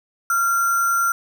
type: tone with sample-and-hold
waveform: sine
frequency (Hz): 1380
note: F6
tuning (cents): -21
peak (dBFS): -16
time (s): 0.3-1.12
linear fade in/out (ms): 2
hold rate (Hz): 7350
effects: none